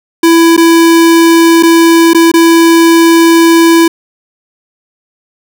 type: tone with dropouts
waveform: square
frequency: 332.3 Hz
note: E4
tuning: 14 cents sharp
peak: -3 dBFS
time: 0.23-3.88 s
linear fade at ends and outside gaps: 5 ms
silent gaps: 0.566-0.576 / 1.627-1.632 / 2.134-2.146 / 2.317-2.338 s
effects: none